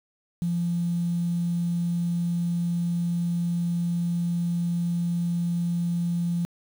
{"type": "tone", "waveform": "triangle", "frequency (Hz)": 172.1, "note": "F3", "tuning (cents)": -25, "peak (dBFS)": -19, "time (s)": [0.42, 6.45], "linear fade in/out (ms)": 0, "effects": ["tanh soft clip ceiling -21 dBFS", "8-bit"]}